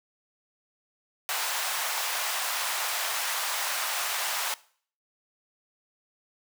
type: high-pass noise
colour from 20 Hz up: pink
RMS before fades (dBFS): -30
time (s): 1.29-4.54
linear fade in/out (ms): 0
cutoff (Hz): 750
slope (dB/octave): 24
effects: noise-tail reverb RT60 0.5 s tail -20 dB re dry